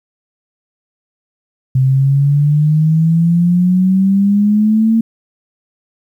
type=exponential sweep; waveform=sine; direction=up; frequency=129.7 to 227.6 Hz; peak=-8 dBFS; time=1.75-5.01 s; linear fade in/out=5 ms; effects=8-bit